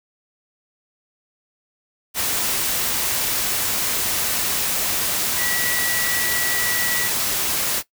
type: tone in noise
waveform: sine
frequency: 1944 Hz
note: B6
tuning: 28 cents flat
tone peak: -25 dBFS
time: 5.36-7.1 s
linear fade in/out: 50 ms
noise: white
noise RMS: -22 dBFS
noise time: 2.14-7.83 s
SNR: -6 dB
effects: noise-tail reverb RT60 0.1 s tail -17 dB re dry